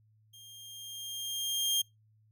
sawtooth tone with level ramp, 3209 Hz, G7, 40 cents sharp, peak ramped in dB -48 to -22 dBFS, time 0.33-1.82 s, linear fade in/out 10 ms, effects noise-tail reverb RT60 0.2 s tail -26 dB re dry + added 108 Hz sine -63 dBFS peak until 2.31 s

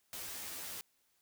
white noise with comb filter, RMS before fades -44 dBFS, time 0.13-0.81 s, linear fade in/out 0 ms, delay 12 ms, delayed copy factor +0.95, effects white hiss -75 dBFS RMS until 1.21 s

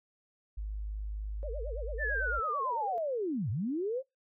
sine tone, 51.91 Hz, G#1, in tune, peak -34 dBFS, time 0.57-2.4 s, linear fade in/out 10 ms
sine tone with vibrato, 518 Hz, C5, 17 cents flat, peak -39 dBFS, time 1.43-2.98 s, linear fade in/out 0 ms, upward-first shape sine, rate 9 Hz, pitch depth 290 cents each way
sine linear two-way sweep, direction down then up, 1805 to 92.3 to 551 Hz, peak -30 dBFS, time 1.98-4.03 s, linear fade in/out 50 ms, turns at 3.5 s
effects noise-tail reverb RT60 0.2 s tail -26 dB re dry

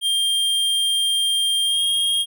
square tone with pitch glide, 3195 to 3243 Hz, G7 to G#7, +32 to -42 cents, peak -18 dBFS, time 0.01-2.26 s, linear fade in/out 50 ms, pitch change +26 cents, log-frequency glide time 1.65-1.81 s, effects none

